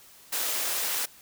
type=high-pass noise; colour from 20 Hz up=white; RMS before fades=-29 dBFS; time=0.32-1.06 s; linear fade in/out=10 ms; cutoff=390 Hz; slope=12 dB/octave; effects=white hiss -53 dBFS RMS until 1.21 s